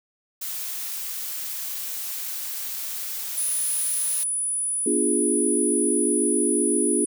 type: noise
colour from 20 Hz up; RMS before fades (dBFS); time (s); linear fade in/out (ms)
blue; -31; 0.41-4.24; 10
type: tone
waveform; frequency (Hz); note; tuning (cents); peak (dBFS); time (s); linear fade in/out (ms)
sine; 9860; D#9; -17; -23; 3.37-7.06; 10
type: chord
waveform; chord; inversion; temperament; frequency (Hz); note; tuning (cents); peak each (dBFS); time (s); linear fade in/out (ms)
sine; B diminished seventh; none; equal with one note detuned; 246.9 / 294.7 / 349.2 / 415.3; B3 / D4 / F4 / Ab4; 0 / +6 / 0 / 0; -26; 4.86-7.05; 5
effects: none